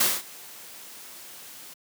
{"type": "noise with ADSR envelope", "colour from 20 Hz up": "white", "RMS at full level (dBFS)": -20, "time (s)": [0, 1.74], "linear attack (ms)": 8, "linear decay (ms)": 210, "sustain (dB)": -24, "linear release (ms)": 8, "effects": ["high-pass 150 Hz 12 dB/octave"]}